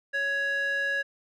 square tone with band-pass filter, 557 Hz, C#5, 8 cents sharp, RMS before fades -28 dBFS, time 0.13-1.03 s, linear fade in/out 20 ms, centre 1800 Hz, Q 3.9, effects none

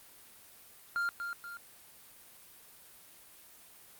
triangle tone with echo, 1396.9 Hz, F6, in tune, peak -28 dBFS, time 0.96-1.09 s, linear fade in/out 0 ms, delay 240 ms, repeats 2, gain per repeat -6 dB, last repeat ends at 1.57 s, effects white hiss -56 dBFS RMS until 3.99 s + Opus 32 kbps

